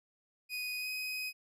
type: tone with pitch glide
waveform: 30% pulse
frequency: 2489 to 2514 Hz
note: D#7 to D#7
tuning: 0 to +17 cents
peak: -33 dBFS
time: 0.49-1.33 s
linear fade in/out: 50 ms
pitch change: +17 cents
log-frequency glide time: 0.77-0.89 s
effects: none